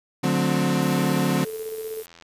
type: chord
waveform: 35% pulse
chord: D dominant seventh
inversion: none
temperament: equal with one note detuned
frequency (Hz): 146.83 / 181.71 / 220 / 261.6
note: D3 / F#3 / A3 / C4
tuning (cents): 0 / -31 / 0 / 0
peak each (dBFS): -24 / -22 / -27 / -23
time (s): 0.23-1.45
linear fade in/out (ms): 10
type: noise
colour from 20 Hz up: violet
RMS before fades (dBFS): -39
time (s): 0.82-2.06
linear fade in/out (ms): 2
type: tone with tremolo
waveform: sine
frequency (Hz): 440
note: A4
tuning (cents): 0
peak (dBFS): -28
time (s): 0.97-2.03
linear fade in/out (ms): 10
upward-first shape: square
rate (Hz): 16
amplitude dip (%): 35
type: click train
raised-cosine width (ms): 0.2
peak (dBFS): -29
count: 78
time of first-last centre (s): 1.31-2.223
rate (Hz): 84.3
effects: resampled to 32000 Hz